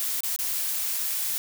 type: noise with dropouts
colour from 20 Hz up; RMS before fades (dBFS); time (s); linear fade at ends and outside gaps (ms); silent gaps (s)
blue; -28; 0-1.38; 0; 0.206-0.234 / 0.362-0.389
effects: none